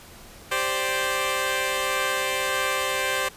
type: chord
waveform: 10% pulse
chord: G suspended fourth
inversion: none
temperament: equal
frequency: 392 / 523.3 / 587.3 Hz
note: G4 / C5 / D5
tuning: 0 / 0 / 0 cents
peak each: -22 / -17 / -21 dBFS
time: 0.51-3.29 s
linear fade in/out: 10 ms
effects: pink hiss -46 dBFS RMS until 3.36 s + resampled to 32000 Hz